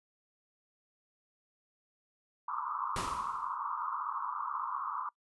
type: band-pass noise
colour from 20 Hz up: pink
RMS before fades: -37 dBFS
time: 2.48-5.09 s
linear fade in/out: 5 ms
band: 940 to 1300 Hz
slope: 96 dB/octave
type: noise with exponential decay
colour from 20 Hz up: pink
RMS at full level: -35 dBFS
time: 2.96-3.56 s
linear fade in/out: 2 ms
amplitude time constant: 130 ms
effects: noise-tail reverb RT60 0.1 s tail -24 dB re dry + resampled to 24000 Hz